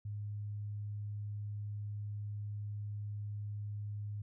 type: tone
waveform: sine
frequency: 103.7 Hz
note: G#2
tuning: 2 cents flat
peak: -38 dBFS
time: 0.05-4.22 s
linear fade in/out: 5 ms
effects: none